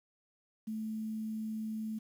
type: tone with quantisation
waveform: sine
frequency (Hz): 218.6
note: A3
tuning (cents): -11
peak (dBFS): -35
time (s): 0.67-1.99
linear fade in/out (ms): 10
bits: 10
effects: none